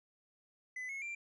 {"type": "tone with pitch steps", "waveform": "triangle", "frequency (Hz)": [2011, 2180, 2364], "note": ["B6", "C#7", "D7"], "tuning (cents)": [31, -29, 11], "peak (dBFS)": -38, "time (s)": [0.76, 1.15], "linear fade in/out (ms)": 5, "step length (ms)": 130, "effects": ["resampled to 24000 Hz"]}